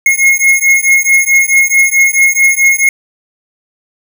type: beating tone pair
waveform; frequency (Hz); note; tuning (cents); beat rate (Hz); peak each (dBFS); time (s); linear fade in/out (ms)
square; 2158 / 2162.6; C#7 / C#7; -47 / -43; 4.6; -10; 0.06-2.89; 2
effects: none